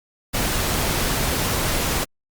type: noise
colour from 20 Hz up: pink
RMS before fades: -22 dBFS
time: 0.33-2.05 s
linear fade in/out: 20 ms
effects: Opus 48 kbps